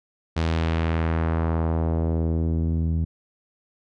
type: tone with low-pass filter sweep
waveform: sawtooth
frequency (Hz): 81.6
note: E2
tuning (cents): -17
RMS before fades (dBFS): -23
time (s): 0.36-3.05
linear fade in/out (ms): 10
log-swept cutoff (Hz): 4800 to 170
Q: 1.1
effects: none